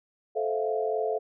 sine chord, F major seventh, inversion first, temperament just, 436.5 / 523.8 / 654.8 / 698.5 Hz, A4 / C5 / E5 / F5, -14 / +2 / -12 / 0 cents, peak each -28 / -34 / -32 / -32 dBFS, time 0.35-1.19 s, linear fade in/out 20 ms, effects none

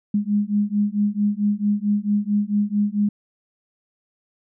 sine beating tone pair, 204.1 / 208.6 Hz, G#3 / G#3, -30 / +8 cents, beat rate 4.5 Hz, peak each -21 dBFS, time 0.14-3.09 s, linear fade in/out 5 ms, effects none

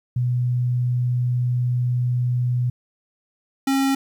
sine / square tone pair in turn, 123.47 / 271.2 Hz, B2 / C#4, 0 / -38 cents, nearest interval octave + major second, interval 1362 cents, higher second, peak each -18 dBFS, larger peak neither, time 0.16-2.7 / 3.67-3.95 s, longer first, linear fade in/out 5 ms, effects 10-bit

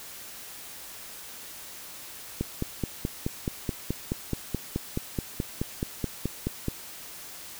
click train, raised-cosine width 3 ms, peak -14 dBFS, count 21, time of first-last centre 2.41-6.684 s, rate 4.68 Hz, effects white hiss -43 dBFS RMS until 7.59 s

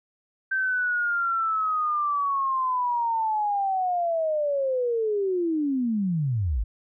sine linear sweep, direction down, 1560 to 45.34 Hz, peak -22 dBFS, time 0.51-6.64 s, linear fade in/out 10 ms, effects none

